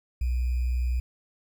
sine tone with sample-and-hold, 61.74 Hz, B1, in tune, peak -23 dBFS, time 0.21-1 s, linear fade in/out 5 ms, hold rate 2450 Hz, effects none

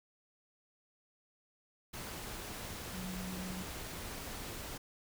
sine tone in noise, 185 Hz, F#3, in tune, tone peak -41 dBFS, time 2.93-3.63 s, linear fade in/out 10 ms, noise pink, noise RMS -44 dBFS, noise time 1.93-4.78 s, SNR 0 dB, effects none

